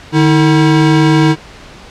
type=tone pair together; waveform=square; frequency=151.02 / 320 Hz; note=D3 / D#4; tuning=+49 / +49 cents; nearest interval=octave + minor second; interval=1300 cents; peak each=-10 dBFS; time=0.12-1.36 s; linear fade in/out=50 ms; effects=pink hiss -35 dBFS RMS until 1.9 s + low-pass 5000 Hz 12 dB/octave